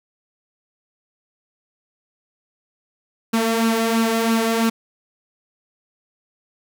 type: tone with flanger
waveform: sawtooth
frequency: 226.7 Hz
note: A#3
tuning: 48 cents flat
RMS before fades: -19 dBFS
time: 3.33-4.7 s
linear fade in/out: 10 ms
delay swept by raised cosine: 0.71 to 2.91 ms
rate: 3 Hz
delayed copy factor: +0.55
effects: none